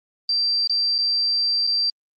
sine tone with dropouts, 4699 Hz, D8, in tune, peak -18 dBFS, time 0.29-1.9 s, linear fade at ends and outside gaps 2 ms, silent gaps 0.674-0.696 / 0.982-0.986 / 1.669-1.673 s, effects Opus 32 kbps

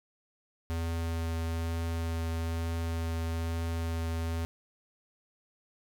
square tone with vibrato, 82.7 Hz, E2, 6 cents sharp, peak -31 dBFS, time 0.7-4.45 s, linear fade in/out 0 ms, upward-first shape triangle, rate 1.1 Hz, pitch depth 10 cents each way, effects none

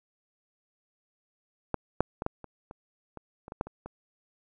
clicks, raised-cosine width 1 ms, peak -13 / -8 / -18 / -14 / -28 / -28 / -27 / -29 / -24 / -14 / -28 / -26 dBFS, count 12, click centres 1.743 / 2.006 / 2.221 / 2.264 / 2.443 / 2.711 / 3.173 / 3.481 / 3.521 / 3.611 / 3.67 / 3.86 s, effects none

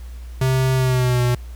square tone with pitch glide, 130.81 to 122.76 Hz, C3 to B2, 0 to -10 cents, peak -16 dBFS, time 0.41-1.35 s, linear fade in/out 5 ms, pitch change -110 cents, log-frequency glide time 0.75-1.22 s, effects added 60 Hz sine -31 dBFS peak until 1.55 s + pink hiss -50 dBFS RMS until 1.55 s

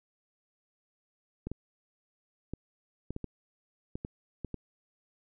clicks, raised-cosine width 3 ms, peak -23 dBFS, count 10, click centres 1.47 / 1.516 / 2.536 / 3.106 / 3.164 / 3.243 / 3.955 / 4.049 / 4.447 / 4.543 s, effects none

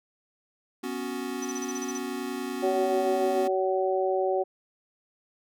square chord, B suspended second, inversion none, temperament equal, 246.9 / 277.2 / 370 Hz, B3 / C#4 / F#4, 0 / 0 / 0 cents, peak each -36 dBFS, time 0.83-3.48 s, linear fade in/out 10 ms
sine tone bursts, 5980 Hz, F#8, 17 cents sharp, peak -34 dBFS, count 9, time 1.42-1.98 s, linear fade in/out 5 ms, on 32 ms, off 34 ms
harmonic tone, 188.4 Hz, F#3, 32 cents sharp, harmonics 2 / 3 / 4, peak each -26 / -28 / -29 dBFS, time 2.62-4.44 s, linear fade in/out 20 ms
effects none

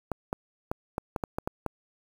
clicks, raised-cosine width 1 ms, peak -15 dBFS, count 9, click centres 0.117 / 0.329 / 0.715 / 0.981 / 1.162 / 1.238 / 1.385 / 1.475 / 1.663 s, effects 7-bit

